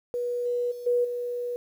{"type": "tone with level steps", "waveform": "sine", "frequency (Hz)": 485.9, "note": "B4", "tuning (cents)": -28, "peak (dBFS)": [-26, -24, -35, -20, -28], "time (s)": [0.14, 1.56], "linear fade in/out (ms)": 0, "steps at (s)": [0.45, 0.71, 0.86, 1.04], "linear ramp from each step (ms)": 10, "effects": ["9-bit"]}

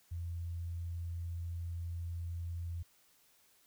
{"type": "tone", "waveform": "sine", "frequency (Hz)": 85.2, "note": "F2", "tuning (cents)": -42, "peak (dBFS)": -37, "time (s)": [0.11, 2.83], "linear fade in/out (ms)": 10, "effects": ["white hiss -68 dBFS RMS until 3.66 s"]}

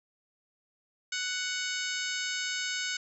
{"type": "harmonic tone with a mistuned harmonic", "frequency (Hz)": 742, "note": "F#5", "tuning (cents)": 5, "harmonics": [2, 3, 4, 5, 6, 7, 8, 9, 10], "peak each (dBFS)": [-36, -38, -39, -40, -41, -41, -42, -43, -43], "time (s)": [1.12, 2.97], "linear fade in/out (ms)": 5, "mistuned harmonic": 8, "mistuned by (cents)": 63, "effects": []}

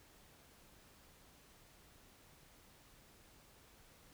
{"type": "silence", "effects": ["pink hiss -64 dBFS RMS until 4.13 s"]}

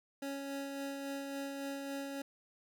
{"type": "tone with tremolo", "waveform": "25% pulse", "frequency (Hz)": 277.2, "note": "C#4", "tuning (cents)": 0, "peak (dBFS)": -34, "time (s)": [0.22, 2.22], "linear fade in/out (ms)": 5, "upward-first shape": "sine", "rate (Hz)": 3.6, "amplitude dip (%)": 30, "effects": []}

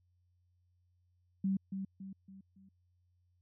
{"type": "tone with echo", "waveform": "sine", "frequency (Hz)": 192.9, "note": "G3", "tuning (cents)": -28, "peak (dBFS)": -29, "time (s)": [1.44, 1.57], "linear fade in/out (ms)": 5, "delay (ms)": 280, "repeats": 4, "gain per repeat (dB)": -7, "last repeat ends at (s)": 2.69, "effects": ["added 89 Hz sine -70 dBFS peak until 3.41 s"]}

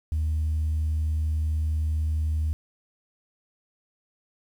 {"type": "tone", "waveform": "sine", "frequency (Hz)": 77.78, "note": "D#2", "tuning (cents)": 0, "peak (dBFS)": -21, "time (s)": [0.12, 2.53], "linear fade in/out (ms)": 0, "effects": ["tanh soft clip ceiling -20 dBFS", "9-bit"]}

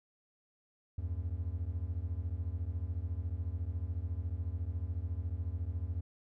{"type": "beating tone pair", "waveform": "triangle", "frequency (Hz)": [78.5, 92.5], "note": ["D#2", "F#2"], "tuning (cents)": [16, 0], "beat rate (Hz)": 14, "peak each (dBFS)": [-35, -35], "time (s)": [0.98, 6.01], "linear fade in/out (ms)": 5, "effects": []}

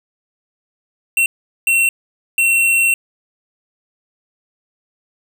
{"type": "tone bursts at uneven times", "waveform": "square", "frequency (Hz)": 2719, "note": "F7", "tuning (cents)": -47, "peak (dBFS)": -12, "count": 3, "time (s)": [[1.17, 1.26], [1.67, 1.89], [2.38, 2.94]], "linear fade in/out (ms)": 2, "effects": []}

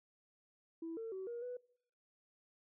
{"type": "tone with pitch steps", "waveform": "sine", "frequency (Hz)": [329.1, 451.4, 379.3, 473.8, 493.7], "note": ["E4", "A4", "F#4", "A#4", "B4"], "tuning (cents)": [-3, 44, 43, 28, -1], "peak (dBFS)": -40, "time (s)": [0.82, 1.57], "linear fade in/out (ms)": 5, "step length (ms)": 150, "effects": ["noise-tail reverb RT60 0.7 s tail -26 dB re dry", "tanh soft clip ceiling -37 dBFS"]}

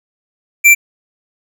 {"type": "tone", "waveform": "square", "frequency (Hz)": 2349, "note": "D7", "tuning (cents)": 0, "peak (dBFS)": -4, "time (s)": [0.64, 0.75], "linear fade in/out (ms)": 20, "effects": []}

